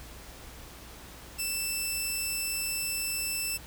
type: tone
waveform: 10% pulse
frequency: 2658 Hz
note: E7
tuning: 14 cents sharp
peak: -21 dBFS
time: 1.38-3.58 s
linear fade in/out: 20 ms
effects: added 60 Hz sine -50 dBFS peak until 3.66 s + pink hiss -48 dBFS RMS until 3.66 s